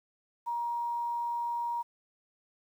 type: tone with quantisation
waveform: sine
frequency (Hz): 946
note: A#5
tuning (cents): +25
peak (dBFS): -30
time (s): 0.46-1.83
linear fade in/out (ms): 20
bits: 10
effects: none